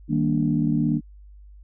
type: chord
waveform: sine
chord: Eb major seventh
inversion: none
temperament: equal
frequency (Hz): 155.56 / 196 / 233.1 / 293.7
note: Eb3 / G3 / Bb3 / D4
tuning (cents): 0 / 0 / 0 / 0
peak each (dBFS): -23 / -28 / -23 / -24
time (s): 0.08-1.01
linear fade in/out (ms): 50
effects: tanh soft clip ceiling -8 dBFS + added 50 Hz sine -43 dBFS peak until 1.63 s